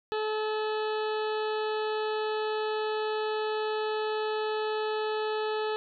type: harmonic tone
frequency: 430.9 Hz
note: A4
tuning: 36 cents flat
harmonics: 1 / 2 / 3 / 4 / 6 / 7 / 8 / 9 / 10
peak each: -29 / -35 / -39 / -41 / -45 / -46 / -47 / -48 / -49 dBFS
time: 0.12-5.76 s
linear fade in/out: 0 ms
effects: none